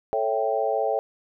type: chord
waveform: sine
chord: A dominant seventh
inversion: none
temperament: equal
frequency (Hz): 440 / 554.4 / 659.3 / 784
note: A4 / C#5 / E5 / G5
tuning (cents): 0 / 0 / 0 / 0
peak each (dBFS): -27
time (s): 0.13-0.99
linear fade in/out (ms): 0
effects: none